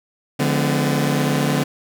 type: chord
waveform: sawtooth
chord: D diminished seventh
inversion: none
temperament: just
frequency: 146.83 / 176.2 / 211.4 / 253.7 Hz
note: D3 / F3 / Ab3 / Cb4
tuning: 0 / +16 / +31 / +47 cents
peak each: -16 / -22 / -21 / -18 dBFS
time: 0.39-1.64 s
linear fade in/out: 10 ms
effects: none